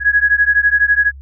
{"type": "beating tone pair", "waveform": "sine", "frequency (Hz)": [1661.2, 1673.2], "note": ["G#6", "G#6"], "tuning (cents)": [0, 12], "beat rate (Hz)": 12, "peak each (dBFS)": -13, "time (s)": [0, 1.12], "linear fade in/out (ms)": 50, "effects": ["added 68 Hz sine -32 dBFS peak until 1.21 s"]}